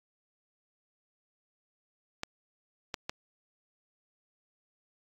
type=clicks; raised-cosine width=0.2 ms; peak=-16 dBFS; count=3; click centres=2.234 / 2.942 / 3.095 s; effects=AAC 64 kbps